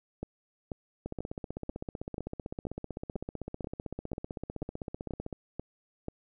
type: two click trains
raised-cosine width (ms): 2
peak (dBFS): -23 / -22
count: 68 / 13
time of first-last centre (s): 1.06-5.328 / 0.23-6.084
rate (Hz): 15.7 / 2.05
effects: none